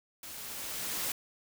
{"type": "noise with level ramp", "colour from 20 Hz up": "white", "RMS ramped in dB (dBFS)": [-45, -33], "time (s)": [0.23, 1.12], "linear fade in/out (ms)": 2, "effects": []}